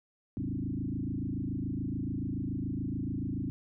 sine tone with frequency modulation, 190 Hz, F#3, 46 cents sharp, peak -31 dBFS, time 0.37-3.5 s, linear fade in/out 0 ms, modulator 27 Hz, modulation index 4.1, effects none

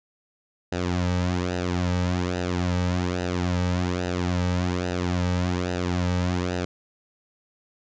sawtooth tone with flanger, 89.4 Hz, F2, 41 cents sharp, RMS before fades -25 dBFS, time 0.72-6.65 s, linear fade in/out 5 ms, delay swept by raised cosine 0.89 to 2.89 ms, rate 1.2 Hz, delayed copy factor -0.7, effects resampled to 16000 Hz

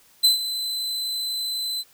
40% pulse tone with ADSR envelope, 4036 Hz, B7, 37 cents sharp, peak -11 dBFS, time 0.23-1.84 s, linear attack 17 ms, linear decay 130 ms, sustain -13 dB, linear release 43 ms, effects white hiss -56 dBFS RMS until 1.93 s

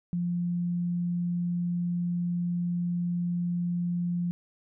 sine tone, 174.61 Hz, F3, in tune, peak -26 dBFS, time 0.13-4.31 s, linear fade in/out 0 ms, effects none

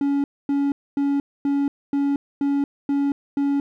triangle tone bursts, 281.4 Hz, C#4, 26 cents sharp, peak -16 dBFS, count 8, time 0.01-3.6 s, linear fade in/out 2 ms, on 230 ms, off 250 ms, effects none

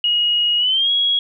sine tone with pitch glide, 2888 to 3317 Hz, F#7 to G#7, -43 to -3 cents, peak -14 dBFS, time 0.04-1.19 s, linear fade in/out 2 ms, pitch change +240 cents, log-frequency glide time 0.58-0.9 s, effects none

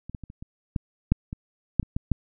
clicks, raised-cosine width 5 ms, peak -25 / -21 / -26 / -30 / -26 / -12 / -6 / -20 / -7 / -24 / -14 / -9 dBFS, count 12, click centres 0.096 / 0.148 / 0.237 / 0.301 / 0.425 / 0.762 / 1.12 / 1.329 / 1.797 / 1.829 / 1.965 / 2.117 s, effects none

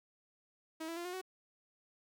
sawtooth tone with pitch steps, 320 / 332.6 / 345.8 / 359.4 / 373.6 Hz, D#4 / E4 / F4 / F4 / F#4, +49 / +16 / -17 / +50 / +17 cents, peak -36 dBFS, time 0.8-1.215 s, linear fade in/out 10 ms, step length 83 ms, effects none

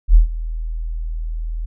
sine tone with ADSR envelope, 40.39 Hz, E1, 35 cents flat, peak -3 dBFS, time 0.08-1.66 s, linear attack 70 ms, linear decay 120 ms, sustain -18 dB, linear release 12 ms, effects none

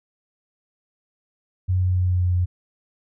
sine tone with pitch steps, 92 / 91.47 / 90.94 / 90.42 / 89.9 / 89.38 Hz, F#2 / F#2 / F#2 / F#2 / F#2 / F2, -9 / -19 / -29 / -39 / -49 / +41 cents, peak -17 dBFS, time 1.68-2.46 s, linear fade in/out 20 ms, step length 130 ms, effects none

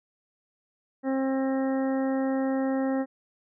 harmonic tone, 266.5 Hz, C4, 32 cents sharp, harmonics 1 / 2 / 3 / 4 / 5 / 6 / 7, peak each -25 / -30 / -36 / -45 / -44 / -47 / -43 dBFS, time 1.03-3.06 s, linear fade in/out 50 ms, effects none

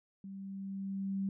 sine tone with level ramp, 194.8 Hz, G3, 11 cents flat, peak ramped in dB -43 to -31 dBFS, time 0.24-1.29 s, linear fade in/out 2 ms, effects none

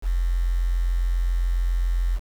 sine tone with quantisation, 43.65 Hz, F1, in tune, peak -19 dBFS, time 0.02-2.2 s, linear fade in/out 50 ms, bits 7, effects none

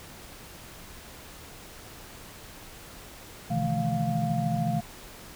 sine tone cluster, 127.4 / 153.2 / 166.7 / 215.5 / 701 Hz, C3 / D#3 / E3 / A3 / F5, -46 / -27 / +20 / -36 / +6 cents, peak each -31 dBFS, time 3.5-4.81 s, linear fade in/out 10 ms, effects pink hiss -46 dBFS RMS until 5.35 s

